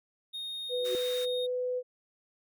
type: tone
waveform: triangle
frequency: 3706 Hz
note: A#7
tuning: 11 cents flat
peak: -34 dBFS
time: 0.33-1.47 s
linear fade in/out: 20 ms
type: tone with pitch glide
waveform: sine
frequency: 496.7 to 500.2 Hz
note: B4 to B4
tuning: +10 to +22 cents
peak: -29 dBFS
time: 0.69-1.83 s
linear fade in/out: 50 ms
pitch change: +12 cents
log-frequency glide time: 0.84-1.61 s
type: tone with exponential growth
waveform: sine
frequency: 370 Hz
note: F#4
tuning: in tune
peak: -28 dBFS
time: 0.73-0.95 s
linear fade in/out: 0 ms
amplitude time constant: 46 ms
type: high-pass noise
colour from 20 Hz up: pink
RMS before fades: -45 dBFS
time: 0.84-1.26 s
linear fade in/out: 20 ms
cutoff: 1300 Hz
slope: 24 dB/octave
effects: none